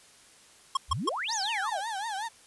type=tone bursts; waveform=square; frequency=1079 Hz; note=C#6; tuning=47 cents flat; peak=-23 dBFS; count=3; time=0.75-1.093 s; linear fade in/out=5 ms; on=21 ms; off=140 ms
type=exponential two-way sweep; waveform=sine; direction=up then down; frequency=51.91 to 6990 to 515 Hz; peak=-30 dBFS; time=0.88-1.81 s; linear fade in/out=50 ms; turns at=1.35 s
type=tone with vibrato; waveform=35% pulse; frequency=842 Hz; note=G#5; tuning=24 cents sharp; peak=-30 dBFS; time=1.28-2.29 s; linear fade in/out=20 ms; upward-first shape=triangle; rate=5.4 Hz; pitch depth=200 cents each way
effects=white hiss -56 dBFS RMS until 2.46 s + resampled to 24000 Hz